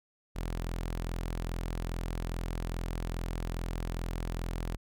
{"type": "tone", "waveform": "sawtooth", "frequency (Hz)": 42.42, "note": "F1", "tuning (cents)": -50, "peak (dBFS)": -29, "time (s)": [0.35, 4.77], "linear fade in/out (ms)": 20, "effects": []}